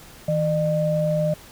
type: tone pair together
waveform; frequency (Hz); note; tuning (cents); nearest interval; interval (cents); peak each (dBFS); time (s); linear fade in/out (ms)
sine; 160.3 / 605.2; E3 / D#5; -48 / -48; octave + major seventh; 2300; -22 / -21; 0.28-1.34; 5
effects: pink hiss -45 dBFS RMS until 1.51 s